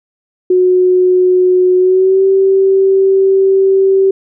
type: tone with pitch glide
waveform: sine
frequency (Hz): 365.8 to 386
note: F#4 to G4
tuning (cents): -20 to -27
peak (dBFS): -6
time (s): 0.5-4.11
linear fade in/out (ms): 5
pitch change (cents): +93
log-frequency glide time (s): 1.77-2.24
effects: none